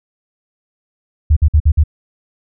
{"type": "tone bursts", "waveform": "sine", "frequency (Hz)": 76, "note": "D#2", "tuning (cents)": -40, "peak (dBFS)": -6, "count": 5, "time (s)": [1.3, 1.838], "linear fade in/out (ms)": 10, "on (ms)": 66, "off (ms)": 52, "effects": []}